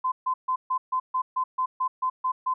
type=tone bursts; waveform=sine; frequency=1027 Hz; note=C6; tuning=33 cents flat; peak=-22 dBFS; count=12; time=0.04-2.54 s; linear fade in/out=10 ms; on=80 ms; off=140 ms; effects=none